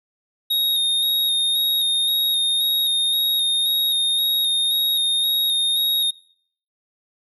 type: tone with vibrato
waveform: square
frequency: 3729 Hz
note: A#7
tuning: in tune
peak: -18 dBFS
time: 0.5-6.11 s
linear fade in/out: 10 ms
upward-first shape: square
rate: 1.9 Hz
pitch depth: 20 cents each way
effects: noise-tail reverb RT60 0.6 s tail -24 dB re dry